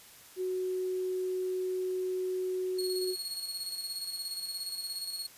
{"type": "tone", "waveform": "sine", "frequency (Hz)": 370, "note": "F#4", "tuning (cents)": 0, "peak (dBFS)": -30, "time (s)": [0.36, 3.16], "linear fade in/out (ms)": 50}
{"type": "tone with tremolo", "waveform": "sawtooth", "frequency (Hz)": 4322, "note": "C#8", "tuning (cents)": -45, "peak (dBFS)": -31, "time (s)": [2.78, 5.27], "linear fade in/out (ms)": 10, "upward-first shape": "square", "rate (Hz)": 17, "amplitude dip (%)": 45}
{"effects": ["white hiss -54 dBFS RMS until 5.37 s", "resampled to 32000 Hz"]}